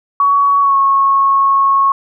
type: tone with pitch glide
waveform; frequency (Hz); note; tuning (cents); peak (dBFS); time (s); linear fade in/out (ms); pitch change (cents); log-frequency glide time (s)
sine; 1124 to 1097.1; C#6 to C#6; +24 to -18; -8; 0.2-1.92; 2; -42; 0.61-0.76
effects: none